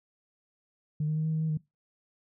sine tone with pitch steps, 151.5 / 154.6 / 156.5 / 158.5 / 157.5 / 158.8 / 154.3 Hz, D#3 / D#3 / D#3 / D#3 / D#3 / D#3 / D#3, -46 / -11 / +10 / +32 / +21 / +36 / -14 cents, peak -25 dBFS, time 1-1.574 s, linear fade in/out 5 ms, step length 82 ms, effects noise-tail reverb RT60 0.2 s tail -22 dB re dry + tanh soft clip ceiling -22 dBFS

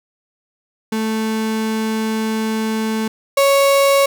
35% pulse tone pair in turn, 220 / 554.4 Hz, A3 / C#5, 0 / 0 cents, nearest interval octave + major third, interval 1600 cents, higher second, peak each -16 / -9 dBFS, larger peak second, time 0.92-3.08 / 3.37-4.06 s, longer first, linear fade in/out 5 ms, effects none

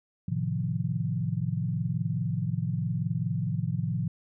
sine chord, F dominant seventh, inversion first, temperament equal, 110 / 130.81 / 155.56 / 174.61 Hz, A2 / C3 / Eb3 / F3, 0 / 0 / 0 / 0 cents, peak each -32 dBFS, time 0.28-4.08 s, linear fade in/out 5 ms, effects none

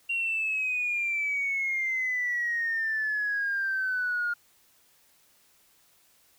sine exponential sweep, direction down, 2764 to 1416 Hz, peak -25 dBFS, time 0.09-4.34 s, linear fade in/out 10 ms, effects tanh soft clip ceiling -21 dBFS + white hiss -63 dBFS RMS until 6.38 s

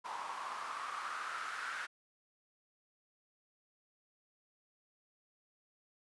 white noise with band-pass filter sweep, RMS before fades -42 dBFS, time 0.04-1.87 s, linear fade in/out 20 ms, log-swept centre 970 to 1500 Hz, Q 5.1, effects resampled to 24000 Hz

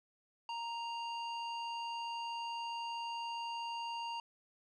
square tone with low-pass filter, 932.3 Hz, A#5, in tune, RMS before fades -41 dBFS, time 0.49-4.2 s, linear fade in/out 2 ms, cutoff 3900 Hz, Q 1.7, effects none

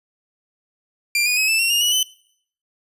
sawtooth tone with pitch steps, 2379 / 2463 / 2550 / 2640 / 2733 / 2829 / 2929 / 3032 Hz, D7 / D#7 / D#7 / E7 / F7 / F7 / F#7 / F#7, +22 / -18 / +42 / +2 / -38 / +22 / -18 / +42 cents, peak -13 dBFS, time 1.15-2.03 s, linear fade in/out 2 ms, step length 110 ms, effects noise-tail reverb RT60 0.6 s tail -20 dB re dry + resampled to 32000 Hz

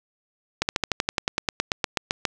slowing click train, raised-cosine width 0.2 ms, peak -4 dBFS, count 17, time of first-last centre 0.62-2.252 s, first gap 69 ms, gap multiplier 1.05, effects none

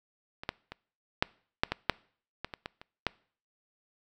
clicks, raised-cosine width 0.3 ms, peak -24 / -13 / -24 / -7 / -7 / -13 / -6 / -18 / -22 / -20 / -30 / -10 dBFS, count 12, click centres 0.435 / 0.491 / 0.72 / 1.225 / 1.635 / 1.72 / 1.897 / 2.446 / 2.538 / 2.659 / 2.815 / 3.067 s, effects noise-tail reverb RT60 0.5 s tail -24 dB re dry

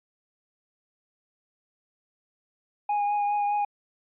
triangle tone with vibrato, 823 Hz, G#5, 16 cents flat, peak -21 dBFS, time 2.89-3.65 s, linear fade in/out 5 ms, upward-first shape triangle, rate 4.9 Hz, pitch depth 18 cents each way, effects resampled to 8000 Hz

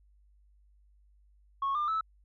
sine tone with pitch steps, 1099 / 1198.5 / 1306.9 Hz, C#6 / D6 / E6, -15 / +35 / -15 cents, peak -26 dBFS, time 1.62-2.01 s, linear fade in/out 5 ms, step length 130 ms, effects tanh soft clip ceiling -25 dBFS + added 50 Hz sine -60 dBFS peak until 2.24 s

